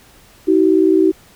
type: tone pair together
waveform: sine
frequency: 319.1 / 378.6 Hz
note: D#4 / F#4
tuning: +44 / +40 cents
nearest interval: minor third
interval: 296 cents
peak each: -12 dBFS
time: 0.47-1.12 s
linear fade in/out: 20 ms
effects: pink hiss -47 dBFS RMS until 1.35 s